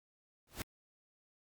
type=noise with exponential growth; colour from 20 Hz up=pink; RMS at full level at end=-36 dBFS; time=0.47-0.62 s; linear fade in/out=2 ms; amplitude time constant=32 ms; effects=Opus 48 kbps